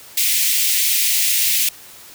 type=high-pass noise; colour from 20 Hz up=white; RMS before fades=-17 dBFS; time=0.17-1.69 s; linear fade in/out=5 ms; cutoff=2000 Hz; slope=48 dB/octave; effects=white hiss -41 dBFS RMS until 2.14 s